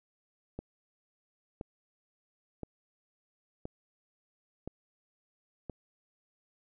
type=click train; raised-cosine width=2 ms; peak=-25 dBFS; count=6; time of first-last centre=0.59-5.697 s; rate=0.979 Hz; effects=none

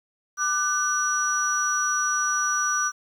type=tone cluster; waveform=sine; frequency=1193 / 1506 / 5850 Hz; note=D6 / F#6 / F#8; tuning=+27 / +30 / -21 cents; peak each=-25 dBFS; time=0.37-2.92 s; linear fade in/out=50 ms; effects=tanh soft clip ceiling -14 dBFS + 9-bit

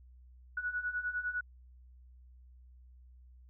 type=beating tone pair; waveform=sine; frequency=1464 / 1473.9 Hz; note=F#6 / F#6; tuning=-19 / -7 cents; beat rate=9.9 Hz; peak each=-39 / -35 dBFS; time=0.57-1.41 s; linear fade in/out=5 ms; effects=added 62 Hz sine -54 dBFS peak until 3.49 s

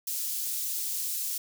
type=high-pass noise; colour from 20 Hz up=white; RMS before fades=-32 dBFS; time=0.07-1.38 s; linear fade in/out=5 ms; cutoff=5500 Hz; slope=12 dB/octave; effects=none

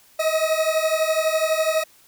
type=beating tone pair; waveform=40% pulse; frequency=628 / 640 Hz; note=D#5 / D#5; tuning=+16 / +49 cents; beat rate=12 Hz; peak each=-21 dBFS; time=0.19-1.84 s; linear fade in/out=10 ms; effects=white hiss -54 dBFS RMS until 2.07 s

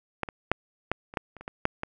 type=clicks; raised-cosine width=0.5 ms; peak=-12 / -21 / -6 / -10 / -27 / -11 / -29 / -28 / -20 / -7 / -16 dBFS; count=11; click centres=0.233 / 0.288 / 0.516 / 0.916 / 1.139 / 1.172 / 1.367 / 1.41 / 1.479 / 1.654 / 1.834 s; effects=none

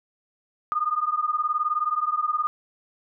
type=beating tone pair; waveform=sine; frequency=1214 / 1233 Hz; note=D#6 / D#6; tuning=-43 / -16 cents; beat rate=19 Hz; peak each=-25 dBFS; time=0.72-2.47 s; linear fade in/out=0 ms; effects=none

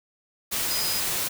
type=tone in noise; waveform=sine; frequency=4978 Hz; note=D#8; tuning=in tune; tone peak=-29 dBFS; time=0.69-1.01 s; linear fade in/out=20 ms; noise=white; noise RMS=-27 dBFS; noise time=0.51-1.29 s; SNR=-5 dB; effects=none

